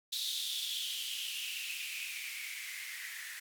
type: noise with band-pass filter sweep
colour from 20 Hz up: violet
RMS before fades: -40 dBFS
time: 0.12-3.4 s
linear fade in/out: 10 ms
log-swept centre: 3800 to 1800 Hz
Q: 6.8
effects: none